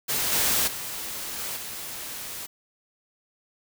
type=noise with level steps; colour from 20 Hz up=white; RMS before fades=-26 / -23 / -34 / -32 / -36 dBFS; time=0.08-2.47 s; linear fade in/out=20 ms; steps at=0.32 / 0.67 / 1.38 / 1.56 s; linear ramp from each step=10 ms; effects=none